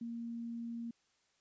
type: tone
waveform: sine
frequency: 233.1 Hz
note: A#3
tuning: in tune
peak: -39 dBFS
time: 0.01-0.91 s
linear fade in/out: 5 ms
effects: white hiss -75 dBFS RMS until 1.4 s + resampled to 16000 Hz